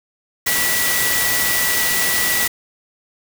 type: tone in noise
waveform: sine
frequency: 1952 Hz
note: B6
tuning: 21 cents flat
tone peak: -21 dBFS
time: 0.46-2.48 s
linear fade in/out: 10 ms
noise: white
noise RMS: -19 dBFS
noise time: 0.46-2.48 s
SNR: -5 dB
effects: none